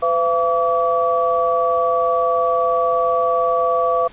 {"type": "tone cluster", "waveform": "sine", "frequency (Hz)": [506, 677, 1146], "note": ["B4", "E5", "D6"], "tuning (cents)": [42, 46, -43], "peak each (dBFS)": -19, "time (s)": [0.02, 4.08], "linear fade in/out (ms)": 10, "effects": ["pink hiss -44 dBFS RMS until 4.12 s", "resampled to 8000 Hz"]}